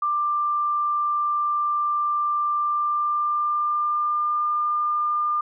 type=tone with pitch glide; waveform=sine; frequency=1185 to 1202.2 Hz; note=D6 to D6; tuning=+15 to +40 cents; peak=-20 dBFS; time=0.02-5.41 s; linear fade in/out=5 ms; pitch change=+25 cents; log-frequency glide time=2.57-4.45 s; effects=none